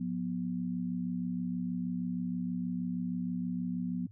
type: tone pair together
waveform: sine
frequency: 178.97 / 245.3 Hz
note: F3 / B3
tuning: +43 / -12 cents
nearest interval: perfect fourth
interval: 545 cents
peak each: -34 / -35 dBFS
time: 0-4.07 s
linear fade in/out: 10 ms
effects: added 104 Hz sine -50 dBFS peak until 4.11 s